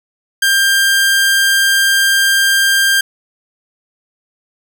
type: tone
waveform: sawtooth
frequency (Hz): 1592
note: G6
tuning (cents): +26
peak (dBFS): -6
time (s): 0.42-3.01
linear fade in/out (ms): 5
effects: none